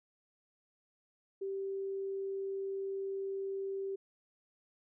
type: tone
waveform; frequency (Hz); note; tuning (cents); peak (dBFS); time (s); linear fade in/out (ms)
sine; 389.8; G4; -10; -35; 1.41-3.96; 10
effects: none